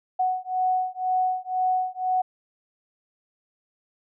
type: beating tone pair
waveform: sine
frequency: 740 / 742 Hz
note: F#5 / F#5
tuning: 0 / +5 cents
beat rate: 2 Hz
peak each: -25 dBFS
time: 0.19-2.22 s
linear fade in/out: 10 ms
effects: none